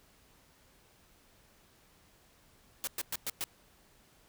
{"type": "noise bursts", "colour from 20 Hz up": "white", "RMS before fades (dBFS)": -35, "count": 5, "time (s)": [2.84, 3.44], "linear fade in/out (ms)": 0, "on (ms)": 32, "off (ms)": 110, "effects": ["pink hiss -64 dBFS RMS until 4.28 s"]}